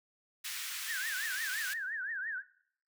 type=high-pass noise; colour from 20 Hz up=pink; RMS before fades=-40 dBFS; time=0.44-1.74 s; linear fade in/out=10 ms; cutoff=1600 Hz; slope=24 dB/octave
type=tone with vibrato; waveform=sine; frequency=1657 Hz; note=G#6; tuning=4 cents flat; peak=-35 dBFS; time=0.86-2.43 s; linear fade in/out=50 ms; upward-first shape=triangle; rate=5.8 Hz; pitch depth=230 cents each way
effects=noise-tail reverb RT60 0.6 s tail -18 dB re dry